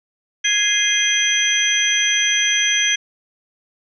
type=tone cluster; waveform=sine; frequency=1663 / 2088 / 2481 / 3235 / 6050 Hz; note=G#6 / C7 / D#7 / G#7 / F#8; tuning=+2 / -4 / -6 / -46 / +38 cents; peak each=-22 / -22 / -25 / -19 / -21 dBFS; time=0.44-2.96 s; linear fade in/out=10 ms; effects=none